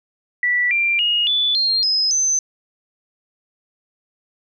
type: tone with pitch steps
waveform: sine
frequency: 1960 / 2372 / 2870 / 3472 / 4201 / 5084 / 6151 Hz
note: B6 / D7 / F7 / A7 / C8 / D#8 / G8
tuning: -14 / +17 / +47 / -24 / +6 / +36 / -34 cents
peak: -15 dBFS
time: 0.43-2.39 s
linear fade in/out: 2 ms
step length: 280 ms
effects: none